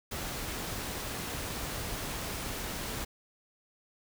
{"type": "noise", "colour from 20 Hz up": "pink", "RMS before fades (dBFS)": -37, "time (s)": [0.11, 3.05], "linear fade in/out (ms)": 10, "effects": []}